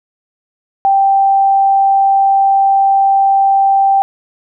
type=tone; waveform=sine; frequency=784 Hz; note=G5; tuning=in tune; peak=-7 dBFS; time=0.85-4.02 s; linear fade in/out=0 ms; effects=none